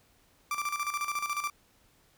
30% pulse tone with tremolo, 1175 Hz, D6, 1 cent sharp, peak -26 dBFS, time 0.51-1.5 s, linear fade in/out 2 ms, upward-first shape square, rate 14 Hz, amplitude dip 65%, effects pink hiss -65 dBFS RMS until 2.17 s

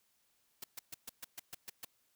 white noise bursts, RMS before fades -44 dBFS, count 9, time 0.62-1.849 s, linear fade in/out 5 ms, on 21 ms, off 130 ms, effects white hiss -75 dBFS RMS until 2.15 s

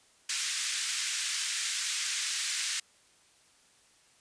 white band-pass noise, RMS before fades -33 dBFS, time 0.29-2.8 s, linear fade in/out 5 ms, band 1600 to 8400 Hz, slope 24 dB/octave, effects white hiss -63 dBFS RMS until 4.2 s + resampled to 22050 Hz

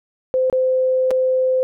sine tone with dropouts, 516 Hz, C5, 24 cents flat, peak -14 dBFS, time 0.34-1.63 s, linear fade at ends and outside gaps 0 ms, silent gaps 0.499-0.527 / 1.107-1.112 s, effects none

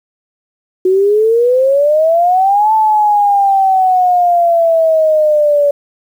sine exponential two-way sweep, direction up then down, 366.2 to 880 to 571 Hz, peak -7 dBFS, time 0.85-5.71 s, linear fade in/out 5 ms, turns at 2.73 s, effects 7-bit

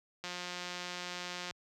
click train, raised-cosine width 0.2 ms, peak -23 dBFS, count 227, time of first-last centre 0.24-1.51 s, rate 178 Hz, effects high-pass 60 Hz 12 dB/octave

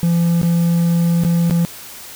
triangle tone with dropouts, 169.9 Hz, F3, 47 cents flat, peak -10 dBFS, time 0.03-1.65 s, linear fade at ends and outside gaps 0 ms, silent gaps 0.415-0.431 / 1.236-1.249 / 1.498-1.509 s, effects white hiss -35 dBFS RMS until 2.15 s

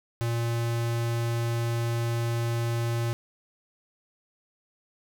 square tone, 117 Hz, A#2, 7 cents sharp, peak -26 dBFS, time 0.21-3.13 s, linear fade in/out 0 ms, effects none

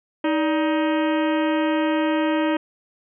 harmonic tone with a mistuned harmonic, 314 Hz, D#4, 16 cents sharp, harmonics 1 / 2 / 3 / 4 / 5 / 6 / 7 / 8 / 9 / 10, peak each -20 / -25 / -28 / -34 / -34 / -34 / -40 / -37 / -40 / -39 dBFS, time 0.24-2.57 s, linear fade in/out 5 ms, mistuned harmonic 2, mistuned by -120 cents, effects none

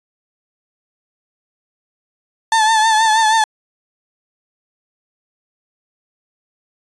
35% pulse tone with vibrato, 880 Hz, A5, in tune, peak -9 dBFS, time 2.52-3.44 s, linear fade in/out 2 ms, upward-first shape triangle, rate 6.3 Hz, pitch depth 57 cents each way, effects resampled to 22050 Hz

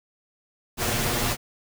pink noise with comb filter, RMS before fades -25 dBFS, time 0.77-1.37 s, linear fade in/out 50 ms, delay 8.4 ms, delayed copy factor +0.6, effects none

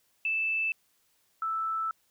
sine tone pair in turn, 2637 / 1318.5 Hz, E7 / E6, 0 / 0 cents, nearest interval octave, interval 1200 cents, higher first, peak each -26 / -28 dBFS, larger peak first, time 0.25-0.72 / 1.42-1.91 s, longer second, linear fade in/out 2 ms, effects white hiss -70 dBFS RMS until 2.1 s

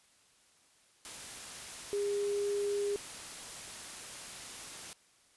sine tone in noise, 405.9 Hz, G#4, 40 cents flat, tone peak -30 dBFS, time 1.93-2.96 s, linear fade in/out 0 ms, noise white, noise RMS -45 dBFS, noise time 1.05-4.93 s, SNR +12 dB, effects white hiss -66 dBFS RMS until 5.36 s + resampled to 24000 Hz

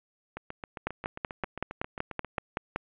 two click trains, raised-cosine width 0.5 ms, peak -22 / -14 dBFS, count 16 / 11, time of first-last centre 0.37-2.381 / 0.87-2.76 s, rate 7.46 / 5.29 Hz, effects resampled to 8000 Hz + 9-bit

